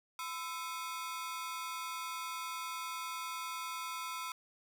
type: ring-modulated tone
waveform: sawtooth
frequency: 1170 Hz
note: D6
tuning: 7 cents flat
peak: -32 dBFS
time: 0.19-4.32 s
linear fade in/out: 2 ms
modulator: 155 Hz
effects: none